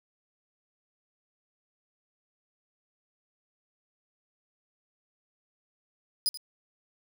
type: tone with echo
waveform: sawtooth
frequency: 4978 Hz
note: D#8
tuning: in tune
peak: -21 dBFS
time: 6.26-6.29 s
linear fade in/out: 0 ms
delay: 83 ms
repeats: 1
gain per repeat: -14 dB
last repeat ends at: 6.373 s
effects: none